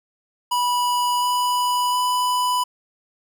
square tone with pitch steps, 980 / 986.8 / 993.7 Hz, B5 / B5 / B5, -14 / -2 / +10 cents, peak -19 dBFS, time 0.51-2.64 s, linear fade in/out 10 ms, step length 710 ms, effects none

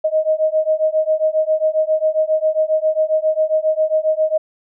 sine beating tone pair, 622.3 / 629.7 Hz, D#5 / D#5, 0 / +21 cents, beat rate 7.4 Hz, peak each -17 dBFS, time 0.04-4.38 s, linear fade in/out 10 ms, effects none

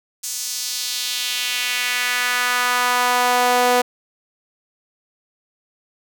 sawtooth tone with high-pass filter sweep, 246.9 Hz, B3, in tune, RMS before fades -20 dBFS, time 0.23-3.82 s, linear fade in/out 10 ms, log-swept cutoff 6700 to 560 Hz, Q 1.7, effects none

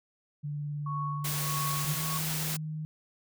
sine tone with vibrato, 146.83 Hz, D3, in tune, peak -32 dBFS, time 0.43-1.98 s, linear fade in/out 20 ms, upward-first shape sine, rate 19 Hz, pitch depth 22 cents each way
sine tone with tremolo, 1108.7 Hz, C#6, in tune, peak -32 dBFS, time 0.86-2.18 s, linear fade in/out 5 ms, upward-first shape sine, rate 1.6 Hz, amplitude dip 80%
white noise, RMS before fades -34 dBFS, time 1.24-2.57 s, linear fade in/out 10 ms
sine tone with pitch glide, 156.6 to 154.98 Hz, D#3 to D#3, +11 to -7 cents, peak -33 dBFS, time 1.85-2.85 s, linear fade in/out 0 ms, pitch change -18 cents, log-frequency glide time 2.23-2.69 s
effects none

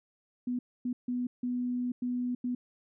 sine tone bursts at uneven times, 246.9 Hz, B3, in tune, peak -29 dBFS, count 6, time 0.47-0.59 / 0.85-0.93 / 1.08-1.27 / 1.43-1.92 / 2.02-2.35 / 2.44-2.55 s, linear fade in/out 5 ms, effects none

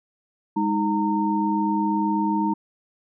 sine tone cluster, 205.5 / 313.5 / 918 Hz, G#3 / D#4 / A#5, -18 / +13 / -27 cents, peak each -24 dBFS, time 0.56-2.54 s, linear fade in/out 10 ms, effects none

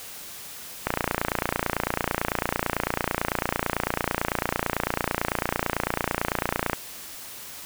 click train, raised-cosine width 0.5 ms, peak -7 dBFS, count 171, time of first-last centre 0.87-6.732 s, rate 29 Hz, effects white hiss -40 dBFS RMS until 7.65 s

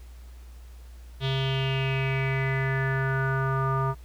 square tone with low-pass filter sweep, 134 Hz, C3, 42 cents sharp, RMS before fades -26 dBFS, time 1.2-3.95 s, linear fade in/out 50 ms, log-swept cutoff 3500 to 1100 Hz, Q 6.1, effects added 60 Hz sine -42 dBFS peak until 4.04 s + pink hiss -58 dBFS RMS until 4.04 s

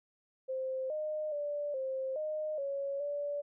sine tone with pitch steps, 523 / 613 / 584 / 528 / 615 / 556 / 578 Hz, C5 / D#5 / D5 / C5 / D#5 / C#5 / D5, -1 / -26 / -10 / +16 / -20 / +5 / -28 cents, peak -33 dBFS, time 0.48-3.42 s, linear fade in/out 20 ms, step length 420 ms, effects none

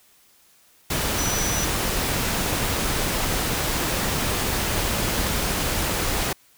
sine tone in noise, 5920 Hz, F#8, in tune, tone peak -27 dBFS, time 1.18-1.65 s, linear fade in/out 5 ms, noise pink, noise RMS -24 dBFS, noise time 0.9-6.33 s, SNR -6 dB, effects white hiss -57 dBFS RMS until 6.57 s

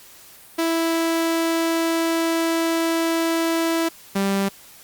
sawtooth tone pair in turn, 329.7 / 196.66 Hz, E4 / G3, 0 / +6 cents, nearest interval major sixth, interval 894 cents, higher first, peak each -15 dBFS, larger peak neither, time 0.58-3.89 / 4.15-4.49 s, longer first, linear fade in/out 10 ms, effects white hiss -46 dBFS RMS until 4.83 s + Opus 48 kbps

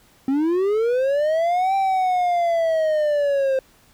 triangle linear two-way sweep, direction up then down, 260.3 to 784 to 524 Hz, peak -15 dBFS, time 0.28-3.59 s, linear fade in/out 2 ms, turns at 1.75 s, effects pink hiss -55 dBFS RMS until 3.93 s

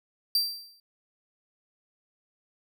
45% pulse tone with exponential decay, 4700 Hz, D8, 1 cent sharp, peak -19 dBFS, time 0.35-0.8 s, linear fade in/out 2 ms, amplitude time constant 97 ms, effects none

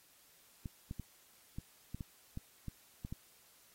clicks, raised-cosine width 5 ms, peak -29 dBFS, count 10, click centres 0.658 / 0.911 / 0.997 / 1.585 / 1.946 / 2.008 / 2.374 / 2.683 / 3.049 / 3.125 s, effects white hiss -65 dBFS RMS until 3.74 s + AAC 48 kbps

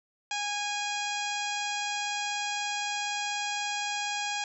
harmonic tone, 823 Hz, G#5, 16 cents flat, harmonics 1 / 2 / 3 / 4 / 5 / 6 / 7 / 8 / 9, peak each -34 / -38 / -36 / -38 / -43 / -42 / -43 / -42 / -44 dBFS, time 0.31-4.44 s, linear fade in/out 2 ms, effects none

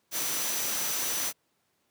sine tone in noise, 5950 Hz, F#8, 9 cents sharp, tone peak -35 dBFS, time 0.11-1.33 s, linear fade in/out 50 ms, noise white, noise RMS -31 dBFS, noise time 0.11-1.33 s, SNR -7 dB, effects pink hiss -73 dBFS RMS until 1.9 s + high-pass 150 Hz 12 dB/octave

